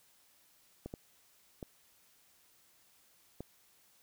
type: clicks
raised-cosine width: 2 ms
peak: -28 dBFS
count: 4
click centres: 0.86 / 0.939 / 1.628 / 3.406 s
effects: white hiss -67 dBFS RMS until 4.02 s